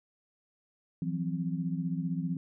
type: tone cluster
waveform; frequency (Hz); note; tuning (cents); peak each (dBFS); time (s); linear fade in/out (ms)
sine; 166.3 / 181.7 / 261.2; E3 / F#3 / C4; +16 / -31 / -3; -32 / -35 / -37; 1.02-2.37; 2
effects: none